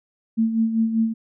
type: tone with tremolo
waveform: sine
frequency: 224.6 Hz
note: A3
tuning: 36 cents sharp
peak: -15 dBFS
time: 0.37-1.14 s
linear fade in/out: 20 ms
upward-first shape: sine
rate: 5.1 Hz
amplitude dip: 60%
effects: none